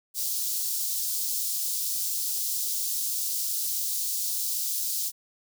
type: high-pass noise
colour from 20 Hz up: white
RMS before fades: -29 dBFS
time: 0.14-5.12 s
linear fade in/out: 50 ms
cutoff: 4400 Hz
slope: 24 dB/octave
effects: none